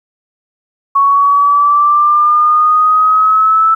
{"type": "exponential sweep", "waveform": "sine", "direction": "up", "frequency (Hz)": [1108.7, 1318.5], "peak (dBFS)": -6, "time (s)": [0.95, 3.75], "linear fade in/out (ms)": 10, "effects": ["8-bit"]}